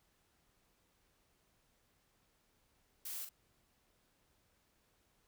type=noise with echo; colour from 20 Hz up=blue; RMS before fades=-44 dBFS; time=3.05-3.25 s; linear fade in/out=5 ms; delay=42 ms; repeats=1; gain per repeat=-7 dB; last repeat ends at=3.292 s; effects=pink hiss -75 dBFS RMS until 5.27 s